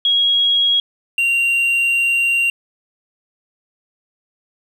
sine / triangle tone pair in turn, 3303 / 2764 Hz, G#7 / F7, -10 / -19 cents, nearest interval minor third, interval 309 cents, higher first, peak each -12 dBFS, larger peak neither, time 0.05-0.8 / 1.18-2.5 s, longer second, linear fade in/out 2 ms, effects 8-bit

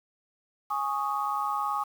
sine chord, Ab suspended fourth, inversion none, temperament just, 830.6 / 1107.5 / 1245.9 Hz, Ab5 / Db6 / Eb6, 0 / -2 / +2 cents, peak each -31 dBFS, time 0.7-1.84 s, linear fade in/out 10 ms, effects 8-bit

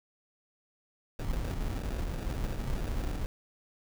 brown noise with sample-and-hold, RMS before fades -33 dBFS, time 1.19-3.26 s, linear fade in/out 2 ms, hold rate 1050 Hz, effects none

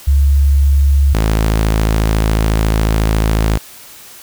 sine / sawtooth tone pair in turn, 70 / 54.04 Hz, C#2 / A1, +18 / -30 cents, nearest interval major third, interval 448 cents, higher first, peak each -7 dBFS, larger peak neither, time 0.07-1.14 / 1.14-3.58 s, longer second, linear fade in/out 10 ms, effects white hiss -37 dBFS RMS until 4.22 s

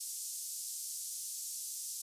pink band-pass noise, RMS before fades -42 dBFS, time 0-2.02 s, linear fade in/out 10 ms, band 5900 to 12000 Hz, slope 24 dB/octave, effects resampled to 32000 Hz

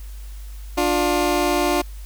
20% pulse tone pair together, 295.4 / 354.6 Hz, D4 / F4, +10 / +26 cents, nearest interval minor third, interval 316 cents, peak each -16 / -15 dBFS, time 0.77-1.82 s, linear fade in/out 10 ms, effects added 50 Hz sine -32 dBFS peak until 2.05 s + white hiss -49 dBFS RMS until 2.05 s

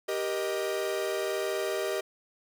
45% pulse chord, Eb major, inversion first, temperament equal with one note detuned, 392 / 473.5 / 622.3 Hz, G4 / Bb4 / Eb5, 0 / +27 / 0 cents, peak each -32 / -35 / -33 dBFS, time 0.08-2.01 s, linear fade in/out 10 ms, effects none

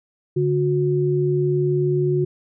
sine tone pair together, 144.22 / 363.4 Hz, D3 / F#4, -31 / -31 cents, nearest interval octave + major third, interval 1600 cents, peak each -20 / -19 dBFS, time 0.36-2.25 s, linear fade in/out 10 ms, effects none

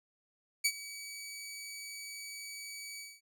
15% pulse tone with ADSR envelope, 2276 Hz, C#7, 45 cents sharp, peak -18 dBFS, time 0.64-3.21 s, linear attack 14 ms, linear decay 59 ms, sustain -18 dB, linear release 220 ms, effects none

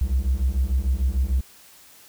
triangle beating tone pair, 61.74 / 68.44 Hz, B1 / C#2, 0 / -22 cents, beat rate 6.7 Hz, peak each -19 dBFS, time 0.01-1.41 s, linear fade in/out 5 ms, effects tanh soft clip ceiling -14 dBFS + white hiss -50 dBFS RMS until 2.08 s

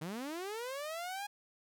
sawtooth linear sweep, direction up, 146.83 to 830.6 Hz, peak -35 dBFS, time 0.01-1.27 s, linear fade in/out 10 ms, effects none

